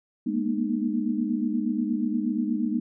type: tone cluster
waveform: sine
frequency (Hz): 208.1 / 232.9 / 241.3 / 306.2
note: G#3 / A#3 / B3 / D#4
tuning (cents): +4 / -1 / -40 / -28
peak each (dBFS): -29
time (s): 0.26-2.8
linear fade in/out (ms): 10
effects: none